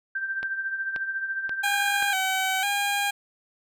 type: tone with tremolo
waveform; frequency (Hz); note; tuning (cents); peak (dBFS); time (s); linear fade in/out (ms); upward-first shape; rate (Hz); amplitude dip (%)
sine; 1568; G6; 0; -24; 0.15-2.14; 5; triangle; 14; 65
type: click train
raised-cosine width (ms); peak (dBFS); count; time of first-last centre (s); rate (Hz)
0.3; -19; 4; 0.43-2.026; 1.88
type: tone with vibrato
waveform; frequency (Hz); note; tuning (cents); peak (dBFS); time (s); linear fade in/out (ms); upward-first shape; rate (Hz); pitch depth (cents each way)
15% pulse; 784; G5; 0; -17; 1.63-3.11; 10; square; 1; 54
effects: none